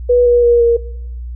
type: tone with pitch steps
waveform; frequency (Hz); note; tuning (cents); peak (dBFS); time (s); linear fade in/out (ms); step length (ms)
sine; 489 / 482.3 / 475.6 / 469.1; B4 / B4 / A#4 / A#4; -17 / -41 / +35 / +11; -7; 0.09-0.77; 10; 170
effects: noise-tail reverb RT60 0.8 s tail -21 dB re dry + added 60 Hz sine -23 dBFS peak until 1.35 s